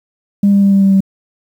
sine tone with pitch steps, 200.9 / 199.4 / 197.91 / 196.42 / 194.96 / 193.5 Hz, G3 / G3 / G3 / G3 / G3 / G3, +43 / +30 / +17 / +4 / -9 / -22 cents, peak -5 dBFS, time 0.43-1.006 s, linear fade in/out 5 ms, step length 96 ms, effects tanh soft clip ceiling -3 dBFS + 7-bit

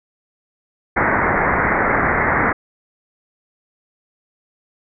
white low-pass noise, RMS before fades -17 dBFS, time 0.96-2.53 s, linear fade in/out 10 ms, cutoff 2100 Hz, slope 96 dB/octave, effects none

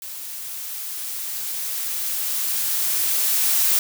blue noise with level ramp, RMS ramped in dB -34 to -18 dBFS, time 0.02-3.79 s, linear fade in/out 2 ms, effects none

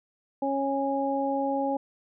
harmonic tone, 275.1 Hz, C#4, 13 cents flat, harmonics 1 / 2 / 3, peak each -29 / -29 / -29 dBFS, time 0.42-1.77 s, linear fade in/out 5 ms, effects none

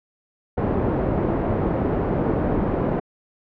white low-pass noise, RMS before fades -22 dBFS, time 0.57-3 s, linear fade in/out 10 ms, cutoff 450 Hz, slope 12 dB/octave, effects low-pass 2000 Hz 12 dB/octave

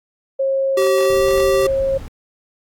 sine tone, 540 Hz, C#5, 45 cents flat, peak -15 dBFS, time 0.39-1.98 s, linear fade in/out 10 ms
square tone with pitch glide, 384.6 to 389.1 Hz, G4 to G4, -33 to -13 cents, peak -16 dBFS, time 0.77-1.67 s, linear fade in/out 5 ms, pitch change +20 cents, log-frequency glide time 0.97-1.27 s
brown noise, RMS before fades -31 dBFS, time 1.1-2.08 s, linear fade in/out 0 ms
effects AAC 64 kbps

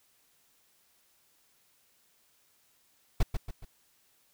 brown noise with echo, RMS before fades -22 dBFS, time 3.2-3.23 s, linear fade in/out 5 ms, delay 140 ms, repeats 3, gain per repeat -7 dB, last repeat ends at 3.65 s, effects white hiss -68 dBFS RMS until 4.33 s

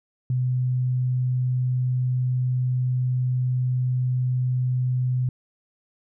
sine tone, 126.5 Hz, B2, 42 cents sharp, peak -20 dBFS, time 0.3-5.29 s, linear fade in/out 2 ms, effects none

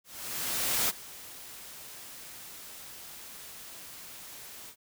white noise with ADSR envelope, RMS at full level -27 dBFS, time 0.04-4.76 s, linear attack 850 ms, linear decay 26 ms, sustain -19 dB, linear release 75 ms, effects none

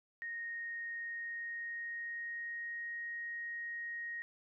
sine tone with pitch glide, 1861 to 1875 Hz, A#6 to A#6, -3 to +10 cents, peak -39 dBFS, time 0.22-4.22 s, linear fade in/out 0 ms, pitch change +13 cents, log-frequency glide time 0.99-3 s, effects none

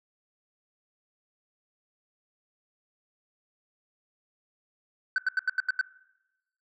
sine tone bursts, 1522 Hz, F#6, 48 cents sharp, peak -19 dBFS, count 7, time 5.16-5.812 s, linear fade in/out 2 ms, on 22 ms, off 83 ms, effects noise-tail reverb RT60 0.9 s tail -21 dB re dry + tanh soft clip ceiling -21 dBFS

